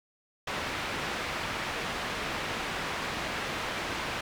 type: low-pass noise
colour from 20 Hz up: white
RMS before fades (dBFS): -34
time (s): 0.47-4.21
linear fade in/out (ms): 5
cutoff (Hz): 2400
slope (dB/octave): 12
effects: none